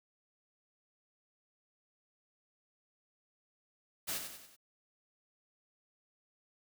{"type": "noise with echo", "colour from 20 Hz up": "white", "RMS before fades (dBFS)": -37, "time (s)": [4.07, 4.19], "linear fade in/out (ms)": 20, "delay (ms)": 94, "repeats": 4, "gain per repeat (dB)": -6, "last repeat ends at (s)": 4.566, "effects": []}